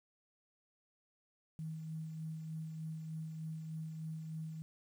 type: tone with tremolo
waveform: sine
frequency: 158.9 Hz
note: D#3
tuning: 37 cents sharp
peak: -39 dBFS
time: 1.59-4.62 s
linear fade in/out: 0 ms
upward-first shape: sine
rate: 3.3 Hz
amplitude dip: 35%
effects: 11-bit